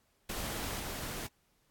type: noise with level steps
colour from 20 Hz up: pink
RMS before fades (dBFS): -38 / -40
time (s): 0.29-1.27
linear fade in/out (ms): 5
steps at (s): 0.79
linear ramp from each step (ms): 10
effects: pink hiss -73 dBFS RMS until 1.7 s + AAC 64 kbps